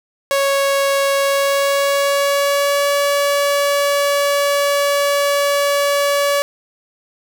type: tone with pitch glide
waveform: sawtooth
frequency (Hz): 554 to 569.2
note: C#5 to C#5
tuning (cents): -1 to +46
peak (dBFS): -10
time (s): 0.31-6.42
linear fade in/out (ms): 0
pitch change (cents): +47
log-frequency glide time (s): 1.16-2.89
effects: 7-bit